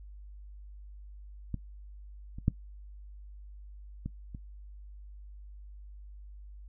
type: clicks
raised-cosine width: 5 ms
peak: -21 / -30 / -12 / -23 / -30 dBFS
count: 5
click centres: 1.543 / 2.385 / 2.481 / 4.06 / 4.348 s
effects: noise-tail reverb RT60 0.1 s tail -18 dB re dry + added 50 Hz sine -45 dBFS peak until 6.68 s